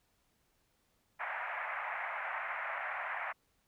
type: band-pass noise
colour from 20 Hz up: white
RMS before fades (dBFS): -39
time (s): 1.19-3.33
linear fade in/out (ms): 20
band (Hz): 630 to 2200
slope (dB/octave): 48
effects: pink hiss -75 dBFS RMS until 3.67 s